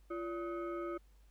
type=tone with frequency modulation; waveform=sine; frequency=344.3 Hz; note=F4; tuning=25 cents flat; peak=-37 dBFS; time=0.1-0.98 s; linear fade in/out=10 ms; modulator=920 Hz; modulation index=0.92; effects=added 50 Hz sine -60 dBFS peak until 1.3 s + pink hiss -74 dBFS RMS until 1.3 s